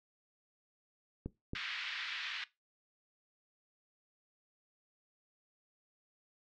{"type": "clicks", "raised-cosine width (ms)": 3, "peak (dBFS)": -26, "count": 2, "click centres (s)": [1.26, 1.534]}
{"type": "band-pass noise", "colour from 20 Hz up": "pink", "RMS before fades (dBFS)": -41, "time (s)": [1.55, 2.44], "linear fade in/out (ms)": 2, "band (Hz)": [1600, 3900], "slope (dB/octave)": 24}
{"effects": ["noise-tail reverb RT60 0.2 s tail -18 dB re dry", "low-pass 6000 Hz 12 dB/octave"]}